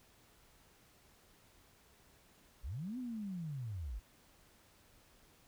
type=linear two-way sweep; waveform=sine; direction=up then down; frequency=43.75 to 259.4 to 43.75 Hz; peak=-39 dBFS; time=2.63-4 s; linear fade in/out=20 ms; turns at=2.98 s; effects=pink hiss -66 dBFS RMS until 5.47 s

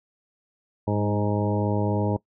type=harmonic tone with a mistuned harmonic; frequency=103.83 Hz; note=G#2; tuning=in tune; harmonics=1 / 2 / 3 / 4 / 5 / 6 / 8 / 9; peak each=-25 / -28 / -30 / -31 / -32 / -33 / -34 / -35 dBFS; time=0.87-2.17 s; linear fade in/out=10 ms; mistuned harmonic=2; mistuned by=-19 cents; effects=noise-tail reverb RT60 0.1 s tail -20 dB re dry

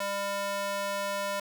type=tone with high-pass filter; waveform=square; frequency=200 Hz; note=G3; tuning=35 cents sharp; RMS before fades=-32 dBFS; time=0-1.4 s; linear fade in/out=5 ms; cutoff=670 Hz; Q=1.4; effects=8-bit

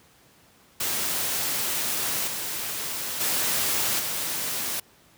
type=noise with level steps; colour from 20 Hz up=white; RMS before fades=-27 / -31 / -25 / -29 dBFS; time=0.8-4.8 s; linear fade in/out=5 ms; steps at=2.27 / 3.2 / 3.99 s; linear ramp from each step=10 ms; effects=pink hiss -57 dBFS RMS until 5.17 s + high-pass 80 Hz 12 dB/octave

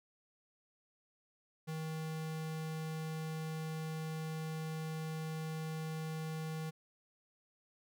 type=tone; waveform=square; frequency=158.4 Hz; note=D#3; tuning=31 cents sharp; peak=-39 dBFS; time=1.67-6.71 s; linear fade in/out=20 ms; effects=none

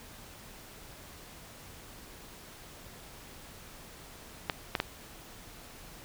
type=clicks; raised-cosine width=0.3 ms; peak=-12 dBFS; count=3; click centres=4.498 / 4.752 / 4.801 s; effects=pink hiss -50 dBFS RMS until 6.04 s

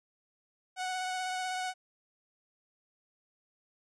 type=tone with vibrato; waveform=sawtooth; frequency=740 Hz; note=F#5; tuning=in tune; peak=-29 dBFS; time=0.76-1.74 s; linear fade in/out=50 ms; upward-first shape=sine; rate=16 Hz; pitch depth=15 cents each way; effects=resampled to 22050 Hz

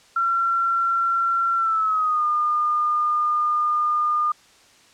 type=tone with pitch glide; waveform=sine; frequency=1362 to 1213.4 Hz; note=F6 to D#6; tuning=-44 to -44 cents; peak=-18 dBFS; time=0.16-4.32 s; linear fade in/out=5 ms; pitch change=-200 cents; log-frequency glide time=1.55-2.25 s; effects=white hiss -53 dBFS RMS until 4.93 s + low-pass 7000 Hz 12 dB/octave

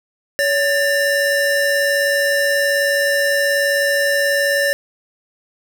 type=tone pair together; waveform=square; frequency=564.4 / 1792 Hz; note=C#5 / A6; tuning=+31 / +31 cents; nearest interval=octave + minor sixth; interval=2000 cents; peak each=-18 dBFS; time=0.39-4.73 s; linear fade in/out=0 ms; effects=none

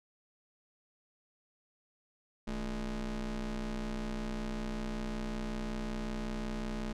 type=ring-modulated tone; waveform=40% pulse; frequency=125.3 Hz; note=B2; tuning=25 cents sharp; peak=-31 dBFS; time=2.47-6.93 s; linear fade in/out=10 ms; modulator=92.6 Hz; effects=low-pass 7000 Hz 12 dB/octave

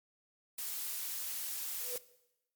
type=noise; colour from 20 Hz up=blue; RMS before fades=-39 dBFS; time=0.58-1.98 s; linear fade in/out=5 ms
type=tone with exponential growth; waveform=sine; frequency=493.9 Hz; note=B4; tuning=in tune; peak=-36 dBFS; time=1.74-1.96 s; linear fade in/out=0 ms; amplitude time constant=46 ms
effects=noise-tail reverb RT60 0.9 s tail -18 dB re dry + MP3 96 kbps

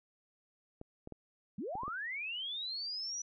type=clicks; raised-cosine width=2 ms; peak=-32 dBFS; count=6; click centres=0.814 / 1.074 / 1.123 / 1.754 / 1.834 / 1.88 s
type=linear sweep; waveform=sine; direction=up; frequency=160.3 to 5940 Hz; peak=-37 dBFS; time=1.58-3.22 s; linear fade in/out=5 ms
effects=none

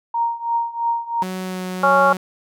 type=tone with tremolo; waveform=sine; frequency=932.3 Hz; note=A#5; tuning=in tune; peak=-15 dBFS; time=0.14-1.23 s; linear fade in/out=5 ms; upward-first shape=triangle; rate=3 Hz; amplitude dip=90%
type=tone with vibrato; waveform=sawtooth; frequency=185 Hz; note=F#3; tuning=in tune; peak=-21 dBFS; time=1.22-2.17 s; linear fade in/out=2 ms; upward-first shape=sine; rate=1.6 Hz; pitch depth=10 cents each way
type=harmonic tone; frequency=277.2 Hz; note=C#4; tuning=in tune; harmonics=2 / 3 / 4 / 5; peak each=-17 / -17 / -17 / -17 dBFS; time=1.83-2.13 s; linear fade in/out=5 ms
effects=none

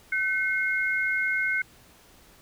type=tone pair together; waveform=sine; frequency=1522.4 / 2153 Hz; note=F#6 / C7; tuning=+49 / +49 cents; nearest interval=tritone; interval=600 cents; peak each=-26 dBFS; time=0.12-1.62 s; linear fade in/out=5 ms; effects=pink hiss -55 dBFS RMS until 2.41 s

